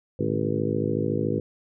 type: harmonic tone with a mistuned harmonic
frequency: 53.8 Hz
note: A1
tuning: 38 cents flat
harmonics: 2 / 3 / 4 / 5 / 6 / 7 / 8 / 9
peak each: -31 / -31 / -31 / -31 / -31 / -31 / -31 / -31 dBFS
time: 0.19-1.4 s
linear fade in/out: 5 ms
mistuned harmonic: 3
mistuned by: -100 cents
effects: none